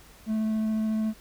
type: tone with vibrato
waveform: triangle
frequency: 218.2 Hz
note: A3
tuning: 14 cents flat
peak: -22 dBFS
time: 0.26-1.14 s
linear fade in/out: 50 ms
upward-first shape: sine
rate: 14 Hz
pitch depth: 8 cents each way
effects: added 50 Hz sine -56 dBFS peak until 1.2 s + pink hiss -53 dBFS RMS until 1.2 s